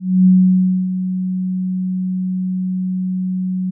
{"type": "tone with ADSR envelope", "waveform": "sine", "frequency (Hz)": 185, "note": "F#3", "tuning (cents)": 0, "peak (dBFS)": -6, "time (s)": [0, 3.71], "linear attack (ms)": 260, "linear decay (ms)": 620, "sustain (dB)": -11, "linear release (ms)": 16, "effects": []}